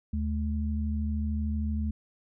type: tone pair together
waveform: sine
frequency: 76 / 215 Hz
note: D#2 / A3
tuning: -40 / -40 cents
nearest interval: octave + tritone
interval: 1800 cents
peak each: -28 / -32 dBFS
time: 0.13-1.91 s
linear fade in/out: 5 ms
effects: none